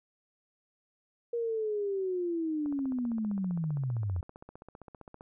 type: linear sweep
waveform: sine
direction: down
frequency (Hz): 475.4 to 82.5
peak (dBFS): -29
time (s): 1.33-4.21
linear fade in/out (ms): 5
type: click train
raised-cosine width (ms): 1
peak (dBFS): -33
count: 40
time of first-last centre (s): 2.66-5.209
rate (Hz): 15.3
effects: none